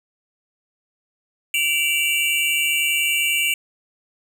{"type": "tone cluster", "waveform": "square", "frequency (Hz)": [2321, 2746, 2896], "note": ["D7", "F7", "F#7"], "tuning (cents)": [-21, -30, -38], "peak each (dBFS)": [-23, -22, -25], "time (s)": [1.54, 3.54], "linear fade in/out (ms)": 2, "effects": []}